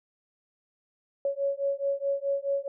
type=beating tone pair; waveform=sine; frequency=554.4 / 559.1 Hz; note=C#5 / C#5; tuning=0 / +15 cents; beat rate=4.7 Hz; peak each=-29 dBFS; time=1.25-2.68 s; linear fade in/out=2 ms; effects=none